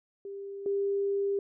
sine tone pair in turn, 397 / 398.4 Hz, G4 / G4, +22 / +28 cents, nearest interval unison, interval 6 cents, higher second, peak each -37 / -26 dBFS, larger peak second, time 0.25-0.66 / 0.66-1.39 s, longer second, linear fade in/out 2 ms, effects none

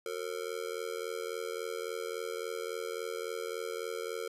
square tone with amplitude modulation, 454.4 Hz, A#4, 44 cents flat, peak -32 dBFS, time 0.06-4.28 s, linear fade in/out 2 ms, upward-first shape sine, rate 83.6 Hz, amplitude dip 100%, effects resampled to 32000 Hz + 11-bit

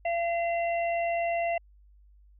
harmonic tone, 682 Hz, F5, 41 cents flat, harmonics 1 / 3 / 4, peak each -26 / -36 / -38 dBFS, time 0.05-1.58 s, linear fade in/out 5 ms, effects added 50 Hz sine -54 dBFS peak until 2.39 s

